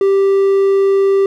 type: tone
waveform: triangle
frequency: 392 Hz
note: G4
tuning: in tune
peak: -7 dBFS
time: 0.01-1.26 s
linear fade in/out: 2 ms
effects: none